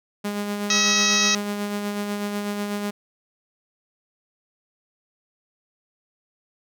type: tone with tremolo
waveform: sawtooth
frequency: 205.1 Hz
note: G#3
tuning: 21 cents flat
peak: -20 dBFS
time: 0.24-2.91 s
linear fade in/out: 10 ms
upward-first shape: sine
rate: 8.1 Hz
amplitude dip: 35%
type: harmonic tone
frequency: 642 Hz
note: E5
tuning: 46 cents flat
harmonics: 2 / 3 / 4 / 5 / 6 / 7 / 8 / 9 / 10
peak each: -29 / -27 / -25 / -32 / -24 / -30 / -26 / -25 / -26 dBFS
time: 0.7-1.35 s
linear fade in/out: 2 ms
effects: none